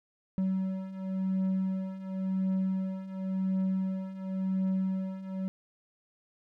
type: beating tone pair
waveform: triangle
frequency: 188.8 / 189.73 Hz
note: F#3 / F#3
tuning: +35 / +44 cents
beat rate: 0.93 Hz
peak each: -32 / -28 dBFS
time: 0.38-5.48 s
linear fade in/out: 0 ms
effects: none